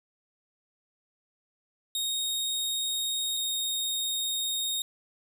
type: tone pair in turn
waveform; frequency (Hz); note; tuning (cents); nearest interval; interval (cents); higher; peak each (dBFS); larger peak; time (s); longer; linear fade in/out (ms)
sawtooth; 3729 / 3715; A#7 / A#7; 0 / -7; unison; 7; first; -25; neither; 1.95-3.37 / 3.37-4.82; second; 2
effects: none